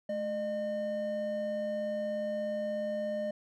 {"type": "tone pair together", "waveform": "triangle", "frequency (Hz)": [214.6, 607], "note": ["A3", "D#5"], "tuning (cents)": [-43, -43], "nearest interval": "octave + tritone", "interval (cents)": 1800, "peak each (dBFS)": [-37, -30], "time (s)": [0.09, 3.31], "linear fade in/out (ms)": 5, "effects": []}